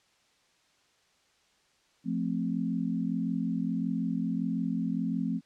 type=chord; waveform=sine; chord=F major; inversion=none; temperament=equal; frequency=174.61 / 220 / 261.6 Hz; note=F3 / A3 / C4; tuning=0 / 0 / 0 cents; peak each=-32 dBFS; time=2.04-5.41 s; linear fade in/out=50 ms; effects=white hiss -67 dBFS RMS until 5.45 s + low-pass 6000 Hz 12 dB/octave